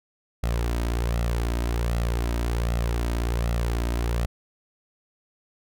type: tone with flanger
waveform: sawtooth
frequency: 58.27 Hz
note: A#1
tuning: in tune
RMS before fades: -25 dBFS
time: 0.43-4.26 s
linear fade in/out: 5 ms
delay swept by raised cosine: 1.5 to 3.2 ms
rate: 1.3 Hz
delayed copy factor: +0.5
effects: none